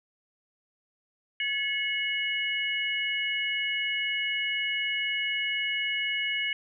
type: tone cluster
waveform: sine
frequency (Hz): 1707 / 2189 / 2913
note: G#6 / C#7 / F#7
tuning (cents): +47 / -22 / -28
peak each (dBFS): -35 / -29 / -31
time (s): 1.4-6.53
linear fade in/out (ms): 2
effects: none